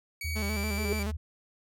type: tone with pitch glide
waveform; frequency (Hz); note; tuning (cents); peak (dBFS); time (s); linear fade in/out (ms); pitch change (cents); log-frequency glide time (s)
sawtooth; 2256 to 2326; C#7 to D7; +30 to -17; -32; 0.21-1.03; 2; +53; 0.48-0.58
type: tone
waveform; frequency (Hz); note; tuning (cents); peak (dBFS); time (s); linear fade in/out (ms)
sine; 76.7; D#2; -24; -31; 0.24-1.17; 10
type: tone with vibrato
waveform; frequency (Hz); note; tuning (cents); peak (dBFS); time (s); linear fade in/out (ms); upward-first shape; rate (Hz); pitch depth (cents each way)
sawtooth; 207.7; G#3; 0; -29; 0.35-1.12; 20; square; 7; 65
type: tone with exponential growth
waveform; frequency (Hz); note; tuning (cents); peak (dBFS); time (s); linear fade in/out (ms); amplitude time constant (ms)
sine; 410.2; G#4; -21; -26; 0.59-0.93; 2; 73
effects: none